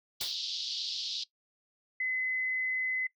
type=band-pass noise; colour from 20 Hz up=white; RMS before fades=-36 dBFS; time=0.2-1.24 s; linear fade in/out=10 ms; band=3300 to 5000 Hz; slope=48 dB/octave
type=noise with exponential decay; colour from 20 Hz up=white; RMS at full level=-34 dBFS; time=0.21-0.39 s; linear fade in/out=2 ms; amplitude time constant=37 ms
type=tone; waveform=sine; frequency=2031 Hz; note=B6; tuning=48 cents sharp; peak=-29 dBFS; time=2-3.07 s; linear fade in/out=5 ms
effects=noise-tail reverb RT60 0.1 s tail -19 dB re dry